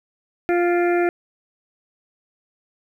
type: harmonic tone with a mistuned harmonic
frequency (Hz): 349.2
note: F4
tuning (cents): 0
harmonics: 1 / 2 / 4 / 5 / 6 / 7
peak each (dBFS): -17 / -23 / -29 / -31 / -33 / -34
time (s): 0.49-1.09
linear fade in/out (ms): 0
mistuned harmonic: 7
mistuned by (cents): -33
effects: 9-bit